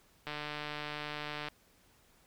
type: click train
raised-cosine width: 0.3 ms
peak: -23 dBFS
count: 182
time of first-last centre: 0.27-1.485 s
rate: 149 Hz
effects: pink hiss -66 dBFS RMS until 2.26 s